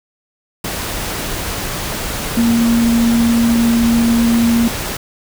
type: tone in noise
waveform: sine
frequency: 232.8 Hz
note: A#3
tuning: 2 cents flat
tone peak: -10 dBFS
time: 2.37-4.68 s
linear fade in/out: 5 ms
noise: pink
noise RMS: -22 dBFS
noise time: 0.64-4.97 s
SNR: +9 dB
effects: none